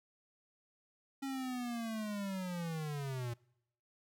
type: linear sweep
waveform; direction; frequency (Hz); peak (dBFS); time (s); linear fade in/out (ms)
square; down; 274.9 to 116.54; -38; 1.22-3.34; 10
effects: noise-tail reverb RT60 0.8 s tail -25 dB re dry